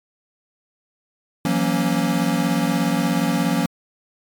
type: chord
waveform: square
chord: F# dominant seventh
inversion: third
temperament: equal with one note detuned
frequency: 168.18 / 185 / 233.1 / 277.2 Hz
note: E3 / F#3 / A#3 / C#4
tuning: +35 / 0 / 0 / 0 cents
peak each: -24 dBFS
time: 1.45-3.66 s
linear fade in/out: 2 ms
effects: MP3 96 kbps